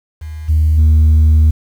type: tone with level steps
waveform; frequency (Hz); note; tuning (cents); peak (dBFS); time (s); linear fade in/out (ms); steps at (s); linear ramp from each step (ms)
sine; 77.78; D#2; 0; -23 / -7 / -3; 0.21-1.51; 10; 0.48 / 0.77; 20
effects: tanh soft clip ceiling -5 dBFS + 7-bit